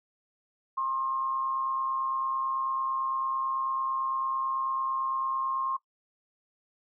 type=tone with amplitude modulation; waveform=sine; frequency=1067 Hz; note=C6; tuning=34 cents sharp; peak=-25 dBFS; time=0.77-5.77 s; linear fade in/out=10 ms; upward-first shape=sine; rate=129 Hz; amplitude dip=45%; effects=noise-tail reverb RT60 0.1 s tail -19 dB re dry